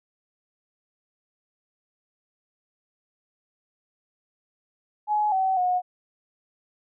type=tone with pitch steps; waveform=sine; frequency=843 / 761 / 726 Hz; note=G#5 / F#5 / F#5; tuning=+26 / +48 / -33 cents; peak=-20 dBFS; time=5.07-5.82 s; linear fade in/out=50 ms; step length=250 ms; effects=none